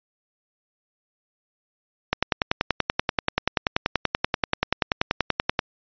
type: click train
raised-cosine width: 0.3 ms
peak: -3 dBFS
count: 37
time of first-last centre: 2.13-5.592 s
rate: 10.4 Hz
effects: resampled to 11025 Hz